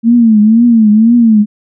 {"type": "tone with vibrato", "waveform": "sine", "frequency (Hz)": 224.3, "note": "A3", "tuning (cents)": 34, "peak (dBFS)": -3, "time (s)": [0.03, 1.46], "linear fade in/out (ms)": 50, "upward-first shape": "triangle", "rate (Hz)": 2, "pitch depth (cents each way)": 140, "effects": []}